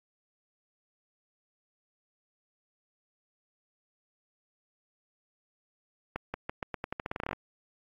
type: accelerating click train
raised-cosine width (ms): 0.5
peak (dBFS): -18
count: 17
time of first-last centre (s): 6.16-7.331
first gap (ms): 180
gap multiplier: 0.86
effects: AAC 32 kbps